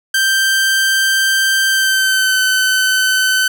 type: tone with pitch glide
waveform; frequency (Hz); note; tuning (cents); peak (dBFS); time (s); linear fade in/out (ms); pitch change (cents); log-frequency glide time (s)
sawtooth; 1568 to 1521.6; G6 to F#6; 0 to +48; -8; 0.14-3.48; 5; -52; 1.68-2.4
effects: none